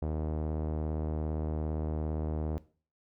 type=tone with low-pass filter; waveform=sawtooth; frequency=77.5 Hz; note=D#2; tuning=6 cents flat; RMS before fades=-33 dBFS; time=0.02-2.58 s; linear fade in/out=0 ms; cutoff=610 Hz; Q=1.3; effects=noise-tail reverb RT60 0.4 s tail -18 dB re dry